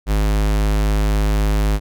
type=tone; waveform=square; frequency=51.91 Hz; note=G#1; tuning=in tune; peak=-15 dBFS; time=0.06-1.8 s; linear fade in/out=50 ms; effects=none